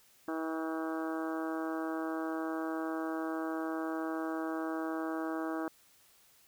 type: harmonic tone with a mistuned harmonic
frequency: 160.8 Hz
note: E3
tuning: 43 cents flat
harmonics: 2 / 3 / 4 / 5 / 6 / 7 / 8 / 9 / 10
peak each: -35 / -44 / -42 / -45 / -49 / -45 / -47 / -49 / -49 dBFS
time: 0.28-5.68 s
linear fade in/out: 2 ms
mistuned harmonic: 10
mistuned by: -30 cents
effects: white hiss -64 dBFS RMS until 6.47 s